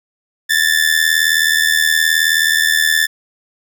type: ring-modulated tone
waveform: sawtooth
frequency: 1760 Hz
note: A6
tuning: in tune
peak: -5 dBFS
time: 0.49-3.07 s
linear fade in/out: 20 ms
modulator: 39.5 Hz
effects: none